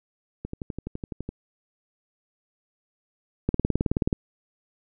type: two click trains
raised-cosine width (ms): 3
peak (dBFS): -9 / -19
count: 13 / 11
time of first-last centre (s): 3.49-4.128 / 0.45-1.29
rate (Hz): 18.8 / 11.9
effects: none